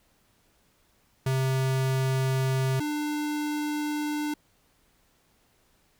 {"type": "tone pair in turn", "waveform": "square", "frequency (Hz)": [132.1, 298.5], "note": ["C3", "D4"], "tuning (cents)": [17, 28], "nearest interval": "octave + major second", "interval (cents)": 1411, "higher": "second", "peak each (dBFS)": [-24, -28], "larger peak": "first", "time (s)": [[1.26, 2.8], [2.8, 4.34]], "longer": "neither", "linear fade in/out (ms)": 5, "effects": ["pink hiss -66 dBFS RMS until 5.99 s"]}